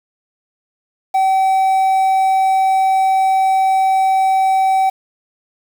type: tone with quantisation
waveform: triangle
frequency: 766 Hz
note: G5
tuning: 40 cents flat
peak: -9 dBFS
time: 1.14-4.9 s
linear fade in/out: 10 ms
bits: 6
effects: none